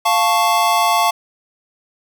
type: chord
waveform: square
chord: F augmented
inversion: none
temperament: equal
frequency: 698.5 / 880 / 1108.7 Hz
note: F5 / A5 / C#6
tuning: 0 / 0 / 0 cents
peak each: -18 dBFS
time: 0.05-1.11 s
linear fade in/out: 10 ms
effects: none